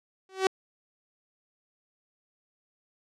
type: tone with exponential growth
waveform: sawtooth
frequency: 380.4 Hz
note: F#4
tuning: 48 cents sharp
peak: -14 dBFS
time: 0.29-0.47 s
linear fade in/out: 2 ms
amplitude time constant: 38 ms
effects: low-pass 7000 Hz 12 dB/octave